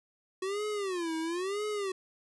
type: tone with vibrato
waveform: square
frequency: 369 Hz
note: F#4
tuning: 5 cents flat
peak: -32 dBFS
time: 0.42-1.92 s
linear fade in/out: 5 ms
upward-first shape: sine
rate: 1 Hz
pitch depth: 240 cents each way
effects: resampled to 24000 Hz